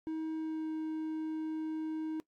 triangle tone with pitch glide, 317.4 to 314.8 Hz, D#4 to D#4, +35 to +20 cents, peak -32 dBFS, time 0.07-2.2 s, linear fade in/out 0 ms, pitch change -15 cents, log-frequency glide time 0.35-0.71 s, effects noise-tail reverb RT60 0.1 s tail -19 dB re dry + AAC 64 kbps

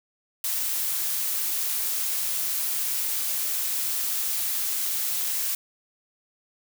blue noise, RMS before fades -27 dBFS, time 0.44-5.55 s, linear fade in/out 2 ms, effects none

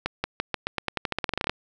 accelerating click train, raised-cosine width 0.3 ms, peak -9 dBFS, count 19, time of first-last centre 0.06-1.496 s, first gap 180 ms, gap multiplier 0.89, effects none

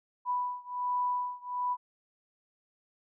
sine beating tone pair, 987.8 / 989.1 Hz, B5 / B5, 0 / +2 cents, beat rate 1.3 Hz, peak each -32 / -33 dBFS, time 0.25-1.77 s, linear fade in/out 50 ms, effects none

